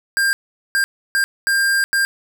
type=tone bursts at uneven times; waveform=square; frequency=1598 Hz; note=G6; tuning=33 cents sharp; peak=-15 dBFS; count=5; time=0.17-0.33 / 0.75-0.84 / 1.15-1.24 / 1.47-1.84 / 1.93-2.05 s; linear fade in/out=0 ms; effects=none